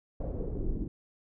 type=noise with low-pass filter sweep; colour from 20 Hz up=brown; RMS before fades=-33 dBFS; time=0.2-0.88 s; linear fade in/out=5 ms; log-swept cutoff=600 to 290 Hz; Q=2.9; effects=none